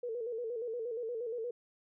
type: tone with vibrato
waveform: sine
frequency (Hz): 466.2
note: A#4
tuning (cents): 0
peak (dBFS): -35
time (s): 0.03-1.51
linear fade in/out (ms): 5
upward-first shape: square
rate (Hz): 8.5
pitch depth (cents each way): 74
effects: none